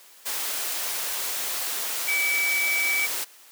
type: tone in noise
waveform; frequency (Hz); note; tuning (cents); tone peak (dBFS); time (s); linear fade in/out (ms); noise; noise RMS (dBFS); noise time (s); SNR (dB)
sine; 2293; D7; -42; -22; 2.07-3.07; 20; white; -29; 0.25-3.25; +4
effects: white hiss -51 dBFS RMS until 3.51 s + high-pass 400 Hz 12 dB/octave